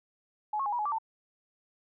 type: tone with pitch steps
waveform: sine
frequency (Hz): 847 / 1090 / 826 / 964 / 844 / 1165 / 891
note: G#5 / C#6 / G#5 / B5 / G#5 / D6 / A5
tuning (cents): +34 / -29 / -10 / -42 / +28 / -14 / +22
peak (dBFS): -28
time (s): 0.53-0.985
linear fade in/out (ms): 5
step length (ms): 65
effects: none